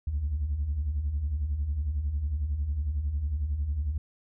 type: beating tone pair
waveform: sine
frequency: 64.4 / 75.4 Hz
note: C2 / D2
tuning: -27 / +46 cents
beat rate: 11 Hz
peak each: -33 / -26 dBFS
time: 0.07-3.98 s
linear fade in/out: 5 ms
effects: tanh soft clip ceiling -22 dBFS